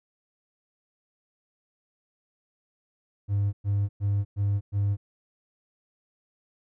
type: tone bursts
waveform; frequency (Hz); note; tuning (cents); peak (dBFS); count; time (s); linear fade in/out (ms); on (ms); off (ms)
triangle; 100.9; G#2; -49; -19; 5; 3.28-4.97; 50; 250; 110
effects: tanh soft clip ceiling -17 dBFS